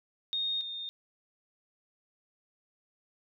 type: tone pair in turn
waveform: sine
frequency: 3700 / 3658 Hz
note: A#7 / A#7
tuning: -14 / -33 cents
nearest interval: unison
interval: 19 cents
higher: first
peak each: -29 / -36 dBFS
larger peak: first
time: 0.33-0.61 / 0.61-0.89 s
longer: neither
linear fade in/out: 0 ms
effects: none